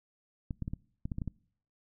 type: clicks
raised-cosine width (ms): 5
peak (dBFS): -23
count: 9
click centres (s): 0.508 / 0.623 / 0.679 / 0.735 / 1.055 / 1.118 / 1.184 / 1.218 / 1.277
effects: noise-tail reverb RT60 0.6 s tail -24 dB re dry